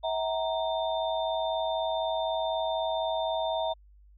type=tone cluster; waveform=sine; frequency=647 / 751 / 931 / 3596 Hz; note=E5 / F#5 / A#5 / A7; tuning=-32 / +26 / -2 / +37 cents; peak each=-29 / -35 / -33 / -38 dBFS; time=0.03-3.74 s; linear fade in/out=20 ms; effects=added 50 Hz sine -53 dBFS peak until 4.17 s